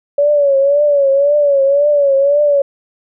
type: tone with vibrato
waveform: sine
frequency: 567 Hz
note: C#5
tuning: 39 cents sharp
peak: -8 dBFS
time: 0.18-2.62 s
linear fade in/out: 5 ms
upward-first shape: triangle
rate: 1.9 Hz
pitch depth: 86 cents each way
effects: none